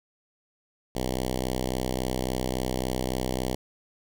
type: tone with notch filter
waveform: 5% pulse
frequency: 63.6 Hz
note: C2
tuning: 48 cents flat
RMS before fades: -29 dBFS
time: 0.95-3.55 s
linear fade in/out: 5 ms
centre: 1500 Hz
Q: 0.87
effects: none